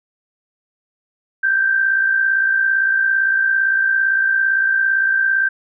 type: tone with amplitude modulation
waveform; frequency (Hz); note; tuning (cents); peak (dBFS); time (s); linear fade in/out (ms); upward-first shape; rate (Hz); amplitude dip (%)
sine; 1568; G6; 0; -11; 1.43-5.49; 10; sine; 57.7; 50
effects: none